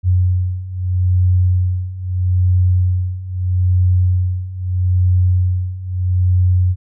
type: beating tone pair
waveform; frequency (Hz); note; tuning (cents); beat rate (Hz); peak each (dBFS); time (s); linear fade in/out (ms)
sine; 90.5 / 91.28; F#2 / F#2; -38 / -23; 0.78; -17 / -14; 0.03-6.76; 50
effects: none